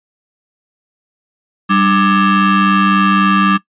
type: ring-modulated tone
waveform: 35% pulse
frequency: 493.9 Hz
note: B4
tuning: in tune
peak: -4 dBFS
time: 1.69-3.58 s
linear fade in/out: 20 ms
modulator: 689 Hz
effects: noise-tail reverb RT60 0.1 s tail -20 dB re dry + resampled to 8000 Hz